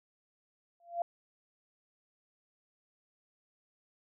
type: tone with exponential growth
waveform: sine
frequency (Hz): 688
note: F5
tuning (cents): -26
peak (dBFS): -26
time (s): 0.8-1.02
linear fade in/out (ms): 2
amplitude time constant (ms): 46
effects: none